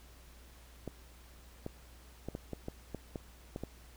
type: clicks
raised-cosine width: 2 ms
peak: -25 dBFS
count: 10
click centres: 0.877 / 1.664 / 2.286 / 2.351 / 2.533 / 2.684 / 2.947 / 3.158 / 3.561 / 3.636 s
effects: added 60 Hz sine -55 dBFS peak until 3.96 s + pink hiss -60 dBFS RMS until 3.96 s